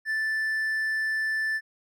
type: tone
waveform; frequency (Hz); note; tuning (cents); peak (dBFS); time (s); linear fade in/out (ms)
triangle; 1760; A6; 0; -23; 0.05-1.61; 50
effects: none